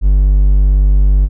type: tone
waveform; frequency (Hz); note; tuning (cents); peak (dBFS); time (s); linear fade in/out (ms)
triangle; 49; G1; 0; -4; 0.01-1.29; 50
effects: none